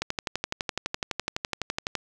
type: click train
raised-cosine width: 0.2 ms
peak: -10 dBFS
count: 24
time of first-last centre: 0.02-1.953 s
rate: 11.9 Hz
effects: none